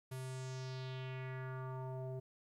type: tone with low-pass filter sweep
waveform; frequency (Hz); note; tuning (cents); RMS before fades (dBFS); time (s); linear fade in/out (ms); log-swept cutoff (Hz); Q
square; 130; C3; -11; -44; 0.11-2.2; 10; 12000 to 530; 2.7
effects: 13-bit